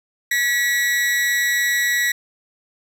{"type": "tone with amplitude modulation", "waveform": "40% pulse", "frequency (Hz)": 1934, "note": "B6", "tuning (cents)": -37, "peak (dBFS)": -13, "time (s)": [0.31, 2.12], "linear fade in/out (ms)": 5, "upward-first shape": "sine", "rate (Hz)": 257, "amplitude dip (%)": 65, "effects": []}